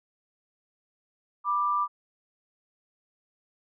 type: tone pair together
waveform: sine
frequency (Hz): 984 / 1182.1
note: B5 / D6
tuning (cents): -7 / +11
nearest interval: minor third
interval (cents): 318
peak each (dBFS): -30 / -24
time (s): 1.44-1.88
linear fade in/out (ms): 50
effects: none